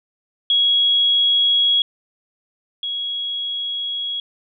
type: tone pair in turn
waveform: sine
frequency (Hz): 3322 / 3322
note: G#7 / G#7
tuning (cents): 0 / 0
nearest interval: unison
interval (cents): 0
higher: neither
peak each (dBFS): -13 / -22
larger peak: first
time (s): 0.5-1.82 / 2.83-4.2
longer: second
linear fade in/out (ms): 2
effects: none